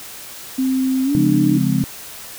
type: tone with pitch glide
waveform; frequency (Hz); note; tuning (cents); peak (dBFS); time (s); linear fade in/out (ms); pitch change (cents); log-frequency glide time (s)
sine; 261.6 to 300.5; C4 to D4; 0 to +40; -15; 0.58-1.58; 10; +240; 1.04-1.16
type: chord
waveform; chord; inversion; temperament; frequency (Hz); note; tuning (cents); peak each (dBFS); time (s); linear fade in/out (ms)
sine; Db major seventh; none; just; 138.59 / 173.24 / 207.9 / 259.9; Db3 / F3 / Ab3 / C4; 0 / -14 / +2 / -11; -20; 1.15-1.84; 0
effects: white hiss -35 dBFS RMS until 2.38 s